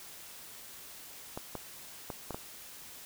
clicks, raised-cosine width 1 ms, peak -23 dBFS, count 5, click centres 1.375 / 1.553 / 2.102 / 2.307 / 2.345 s, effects white hiss -49 dBFS RMS until 3.05 s

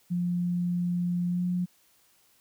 sine tone with pitch glide, 176 to 178.77 Hz, F3 to F3, +14 to +41 cents, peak -25 dBFS, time 0.1-1.66 s, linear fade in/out 20 ms, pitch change +27 cents, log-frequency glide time 1.28-1.43 s, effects white hiss -64 dBFS RMS until 2.4 s

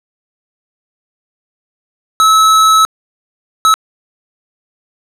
square tone bursts at uneven times, 1297 Hz, E6, 28 cents flat, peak -6 dBFS, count 2, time 2.2-2.85 / 3.65-3.74 s, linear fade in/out 0 ms, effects low-pass 11000 Hz 12 dB/octave

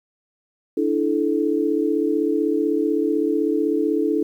sine chord, D suspended second, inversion none, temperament equal with one note detuned, 293.7 / 329.6 / 434.4 Hz, D4 / E4 / A4, 0 / 0 / -22 cents, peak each -22 dBFS, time 0.77-4.23 s, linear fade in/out 5 ms, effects 9-bit

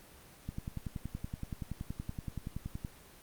click train, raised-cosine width 5 ms, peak -25 dBFS, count 26, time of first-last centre 0.49-2.848 s, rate 10.6 Hz, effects pink hiss -56 dBFS RMS until 3.22 s + Opus 24 kbps

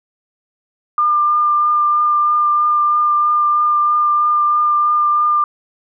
sine tone with vibrato, 1199 Hz, D6, 36 cents sharp, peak -11 dBFS, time 0.98-5.44 s, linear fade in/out 2 ms, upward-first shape triangle, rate 3.1 Hz, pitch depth 13 cents each way, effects none

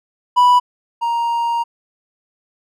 triangle tone pair in turn, 985 / 935.8 Hz, B5 / A#5, -5 / +6 cents, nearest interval minor second, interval 89 cents, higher first, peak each -6 / -14 dBFS, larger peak first, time 0.36-0.6 / 1.01-1.64 s, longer second, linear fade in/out 20 ms, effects none

